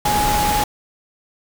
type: tone in noise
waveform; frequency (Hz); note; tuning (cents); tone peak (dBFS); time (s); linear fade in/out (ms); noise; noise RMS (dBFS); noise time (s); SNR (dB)
sine; 834; G#5; +7; -17; 0.05-0.64; 5; pink; -21; 0.05-0.64; +1
effects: none